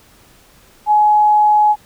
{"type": "tone", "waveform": "sine", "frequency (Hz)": 843, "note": "G#5", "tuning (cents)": 26, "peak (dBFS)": -8, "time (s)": [0.86, 1.76], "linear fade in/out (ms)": 50, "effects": ["pink hiss -48 dBFS RMS until 1.85 s"]}